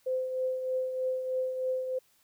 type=tone with tremolo; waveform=sine; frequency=515 Hz; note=C5; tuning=28 cents flat; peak=-26 dBFS; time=0.06-1.99 s; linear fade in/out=10 ms; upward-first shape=triangle; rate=3.2 Hz; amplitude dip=55%; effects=white hiss -67 dBFS RMS until 2.23 s